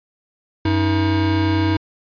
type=tone pair together; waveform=square; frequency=95.3 / 317.6 Hz; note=G2 / D#4; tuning=-48 / +36 cents; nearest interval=octave + major sixth; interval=2084 cents; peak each=-19 dBFS; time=0.65-1.77 s; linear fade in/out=5 ms; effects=resampled to 11025 Hz